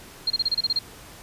sine tone bursts, 4215 Hz, C8, 12 cents sharp, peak -19 dBFS, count 9, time 0.27-0.79 s, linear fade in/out 5 ms, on 32 ms, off 29 ms, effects pink hiss -45 dBFS RMS until 1.22 s + resampled to 32000 Hz

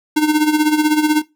square tone with tremolo, 304.6 Hz, D#4, 37 cents flat, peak -10 dBFS, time 0.16-1.22 s, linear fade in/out 10 ms, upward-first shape sine, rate 16 Hz, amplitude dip 70%, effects noise-tail reverb RT60 0.2 s tail -17 dB re dry

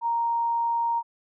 sine tone, 932.3 Hz, A#5, in tune, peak -22 dBFS, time 0.01-1.03 s, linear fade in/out 50 ms, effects none

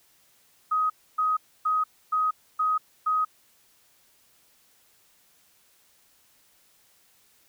sine tone bursts, 1258 Hz, D#6, 19 cents sharp, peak -21 dBFS, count 6, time 0.71-3.25 s, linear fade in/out 10 ms, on 190 ms, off 280 ms, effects white hiss -62 dBFS RMS until 7.48 s

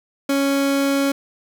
30% pulse tone, 277.2 Hz, C#4, in tune, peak -14 dBFS, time 0.29-1.12 s, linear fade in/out 5 ms, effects none

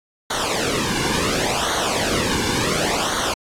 pink noise with flanger, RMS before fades -21 dBFS, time 0.3-3.34 s, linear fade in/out 5 ms, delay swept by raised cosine 0.39 to 1.59 ms, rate 0.7 Hz, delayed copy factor -0.8, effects low-pass 8000 Hz 12 dB/octave + AAC 64 kbps

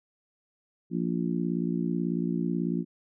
harmonic tone, 58.2 Hz, A#1, 2 cents flat, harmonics 3 / 4 / 5 / 6, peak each -29 / -31 / -33 / -35 dBFS, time 0.9-2.85 s, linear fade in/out 50 ms, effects none

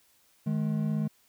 triangle tone pair together, 155.56 / 212.6 Hz, D#3 / G#3, 0 / +41 cents, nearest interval perfect fourth, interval 541 cents, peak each -27 dBFS, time 0.46-1.08 s, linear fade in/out 10 ms, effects white hiss -65 dBFS RMS until 1.28 s

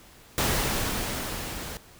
pink noise with level ramp, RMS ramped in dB -24 to -37 dBFS, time 0.38-1.77 s, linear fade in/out 0 ms, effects pink hiss -52 dBFS RMS until 1.99 s

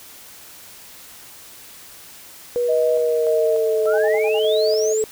sine tone with pitch glide, 484.4 to 436.6 Hz, B4 to A4, -34 to -13 cents, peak -17 dBFS, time 2.56-5.04 s, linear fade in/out 0 ms, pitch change -179 cents, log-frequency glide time 2.93-3.85 s
sine tone with tremolo, 627 Hz, D#5, 13 cents sharp, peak -18 dBFS, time 2.68-4.94 s, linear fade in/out 20 ms, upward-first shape square, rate 1.7 Hz, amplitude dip 40%
sine exponential sweep, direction up, 1294 to 8020 Hz, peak -26 dBFS, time 3.86-5.04 s, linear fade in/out 20 ms
sine tone bursts, 816 Hz, G#5, 31 cents flat, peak -26 dBFS, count 5, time 3.93-4.393 s, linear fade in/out 10 ms, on 55 ms, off 47 ms
effects white hiss -42 dBFS RMS until 5.11 s

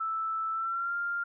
sine tone with pitch glide, 1318.5 to 1396.9 Hz, E6 to F6, 0 to 0 cents, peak -29 dBFS, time 0-1.24 s, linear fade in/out 10 ms, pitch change +100 cents, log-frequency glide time 0.52-0.95 s, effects none

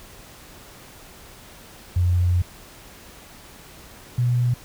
sine tone pair in turn, 88.8 / 122.33 Hz, F2 / B2, +29 / -16 cents, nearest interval tritone, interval 555 cents, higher second, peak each -16 / -17 dBFS, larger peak first, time 1.96-2.42 / 4.18-4.54 s, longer first, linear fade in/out 5 ms, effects pink hiss -45 dBFS RMS until 4.64 s

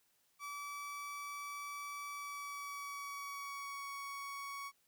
30% pulse tone with pitch glide, 1151 to 1118.2 Hz, D6 to C#6, -35 to +15 cents, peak -40 dBFS, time 0.39-4.72 s, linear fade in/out 50 ms, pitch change -50 cents, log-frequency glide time 2.09-3.9 s, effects white hiss -75 dBFS RMS until 4.87 s

